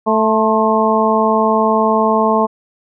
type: harmonic tone with a mistuned harmonic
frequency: 220 Hz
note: A3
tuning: in tune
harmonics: 1 / 2 / 3 / 4 / 5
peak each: -17 / -17 / -17 / -17 / -17 dBFS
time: 0.06-2.47 s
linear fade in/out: 20 ms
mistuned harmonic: 5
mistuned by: -48 cents
effects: none